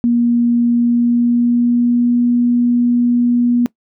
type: tone with pitch glide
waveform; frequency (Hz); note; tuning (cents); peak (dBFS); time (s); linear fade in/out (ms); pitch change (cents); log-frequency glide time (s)
sine; 237.8 to 241.4; A#3 to B3; +35 to -39; -10; 0.04-3.66; 0; +26; 0.7-2.22
effects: noise-tail reverb RT60 0.1 s tail -21 dB re dry